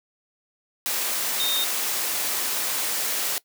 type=tone in noise; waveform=sine; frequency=3682 Hz; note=A#7; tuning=22 cents flat; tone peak=-23 dBFS; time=1.4-1.64 s; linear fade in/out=0 ms; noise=white; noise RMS=-26 dBFS; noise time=0.86-3.38 s; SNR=0 dB; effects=noise-tail reverb RT60 0.1 s tail -20 dB re dry + high-pass 300 Hz 12 dB/octave